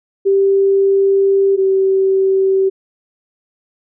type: tone pair in turn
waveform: sine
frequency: 392 / 384.6 Hz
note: G4 / G4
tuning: 0 / -33 cents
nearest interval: unison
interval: 33 cents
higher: first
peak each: -9 / -10 dBFS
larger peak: first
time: 0.25-1.57 / 1.57-2.7 s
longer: first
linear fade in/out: 20 ms
effects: none